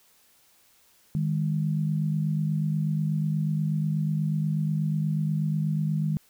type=tone pair together; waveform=sine; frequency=155.56 / 203.8 Hz; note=D#3 / G#3; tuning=0 / -32 cents; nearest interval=perfect fourth; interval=468 cents; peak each=-24 / -30 dBFS; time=1.15-6.17 s; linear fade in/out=0 ms; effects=white hiss -61 dBFS RMS until 6.29 s